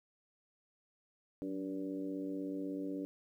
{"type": "harmonic tone with a mistuned harmonic", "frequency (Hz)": 96.2, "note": "G2", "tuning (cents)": -32, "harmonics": [2, 3, 4, 5, 6], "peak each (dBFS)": [-48, -38, -47, -47, -51], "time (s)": [1.42, 3.05], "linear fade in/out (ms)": 0, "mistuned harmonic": 2, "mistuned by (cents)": -75, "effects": ["12-bit"]}